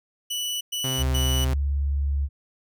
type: tone bursts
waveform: sawtooth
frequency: 2961 Hz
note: F#7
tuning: 1 cent sharp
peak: -23 dBFS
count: 3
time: 0.3-1.45 s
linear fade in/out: 10 ms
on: 310 ms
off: 110 ms
type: tone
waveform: sawtooth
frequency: 130.81 Hz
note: C3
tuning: in tune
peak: -23 dBFS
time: 0.84-1.54 s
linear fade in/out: 5 ms
type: tone with vibrato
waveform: sine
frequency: 70.3 Hz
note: C#2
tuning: 25 cents sharp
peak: -21 dBFS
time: 0.97-2.29 s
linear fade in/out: 50 ms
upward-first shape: sine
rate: 19 Hz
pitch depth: 27 cents each way
effects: none